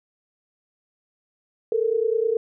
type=tone pair together; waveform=sine; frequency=436.6 / 466.2 Hz; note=A4 / A#4; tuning=-13 / 0 cents; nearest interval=minor second; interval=113 cents; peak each=-22 dBFS; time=1.72-2.37 s; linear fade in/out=2 ms; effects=none